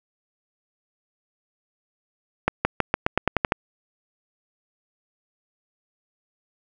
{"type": "accelerating click train", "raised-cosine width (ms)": 0.5, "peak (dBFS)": -3, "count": 10, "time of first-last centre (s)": [2.48, 3.521], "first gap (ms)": 170, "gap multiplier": 0.9, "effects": []}